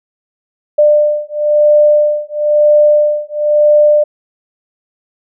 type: beating tone pair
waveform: sine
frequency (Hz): 596 / 597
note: D5 / D5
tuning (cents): +25 / +28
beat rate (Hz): 1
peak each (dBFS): -10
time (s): 0.78-4.04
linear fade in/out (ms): 10
effects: none